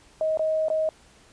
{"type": "tone with dropouts", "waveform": "sine", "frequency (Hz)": 630, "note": "D#5", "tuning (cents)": 21, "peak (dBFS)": -21, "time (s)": [0.21, 0.89], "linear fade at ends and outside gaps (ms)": 1, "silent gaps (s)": [[0.373, 0.394], [0.684, 0.701]], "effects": ["pink hiss -55 dBFS RMS until 1.32 s", "resampled to 22050 Hz"]}